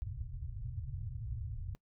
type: low-pass noise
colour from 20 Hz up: white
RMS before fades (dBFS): -41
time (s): 0.02-1.75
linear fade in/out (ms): 0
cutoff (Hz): 130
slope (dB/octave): 96
effects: noise-tail reverb RT60 0.1 s tail -22 dB re dry